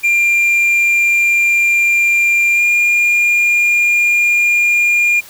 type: tone with pitch glide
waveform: triangle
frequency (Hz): 2388 to 2412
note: D7 to D7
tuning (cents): +28 to +46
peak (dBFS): -8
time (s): 0.03-5.21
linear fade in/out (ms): 20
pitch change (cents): +18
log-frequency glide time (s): 2.54-2.62
effects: white hiss -38 dBFS RMS until 5.29 s